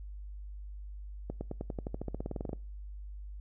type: accelerating click train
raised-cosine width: 2 ms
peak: -23 dBFS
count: 19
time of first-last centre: 1.3-2.531 s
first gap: 110 ms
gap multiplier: 0.94
effects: noise-tail reverb RT60 0.4 s tail -25 dB re dry + added 50 Hz sine -41 dBFS peak until 3.4 s